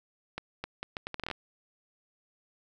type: accelerating click train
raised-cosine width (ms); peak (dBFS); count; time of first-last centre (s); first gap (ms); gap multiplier
0.3; -19; 12; 0.38-1.313; 260; 0.73
effects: none